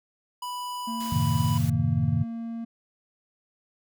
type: tone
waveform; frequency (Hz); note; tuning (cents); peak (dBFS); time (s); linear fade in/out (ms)
square; 987.8; B5; 0; -32; 0.42-1.58; 5
type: tone with pitch glide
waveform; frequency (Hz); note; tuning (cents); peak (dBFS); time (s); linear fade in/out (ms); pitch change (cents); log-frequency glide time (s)
triangle; 228.3 to 229.9; A#3 to A#3; -36 to -24; -29; 0.87-2.65; 10; +12; 1.36-1.47
type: noise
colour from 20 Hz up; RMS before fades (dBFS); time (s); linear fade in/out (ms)
white; -41; 1-1.7; 5
type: chord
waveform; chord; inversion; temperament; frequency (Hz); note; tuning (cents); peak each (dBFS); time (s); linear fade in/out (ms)
sine; F# diminished seventh; none; equal; 92.5 / 110 / 130.81 / 155.56; F#2 / A2 / C3 / Eb3; 0 / 0 / 0 / 0; -29 / -27 / -27 / -26; 1.12-2.24; 5
effects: none